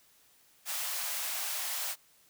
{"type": "high-pass noise", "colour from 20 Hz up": "white", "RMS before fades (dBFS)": -35, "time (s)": [0.65, 1.96], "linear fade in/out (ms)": 50, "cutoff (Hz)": 580, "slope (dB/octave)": 48, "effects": ["white hiss -64 dBFS RMS until 2.29 s"]}